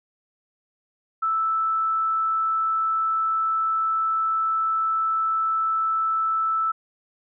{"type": "tone", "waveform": "sine", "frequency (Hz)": 1317, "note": "E6", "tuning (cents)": -2, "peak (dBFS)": -20, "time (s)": [1.22, 6.72], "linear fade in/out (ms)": 10, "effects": []}